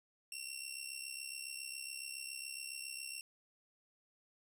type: tone with amplitude modulation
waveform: 15% pulse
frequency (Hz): 2728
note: F7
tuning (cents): -41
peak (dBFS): -33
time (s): 0.32-3.21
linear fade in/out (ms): 2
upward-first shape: sine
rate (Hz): 67.2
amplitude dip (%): 70
effects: none